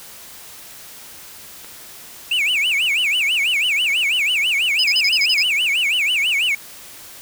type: clicks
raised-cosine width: 0.3 ms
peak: -24 dBFS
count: 3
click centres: 1.646 / 3.905 / 4.035 s
type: tone with vibrato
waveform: triangle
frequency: 2566 Hz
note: E7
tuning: 47 cents flat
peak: -14 dBFS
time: 2.31-6.55 s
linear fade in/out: 5 ms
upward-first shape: sine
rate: 6.1 Hz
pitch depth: 280 cents each way
type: tone bursts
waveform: sine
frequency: 5030 Hz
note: D#8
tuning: 18 cents sharp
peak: -16 dBFS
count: 8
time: 4.79-5.426 s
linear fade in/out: 2 ms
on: 48 ms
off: 36 ms
effects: white hiss -39 dBFS RMS until 7.21 s